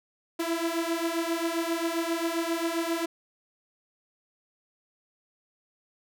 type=beating tone pair; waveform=sawtooth; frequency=329.6 / 337.1 Hz; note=E4 / E4; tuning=0 / +39 cents; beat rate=7.5 Hz; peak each=-26 dBFS; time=0.39-3.06 s; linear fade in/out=10 ms; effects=none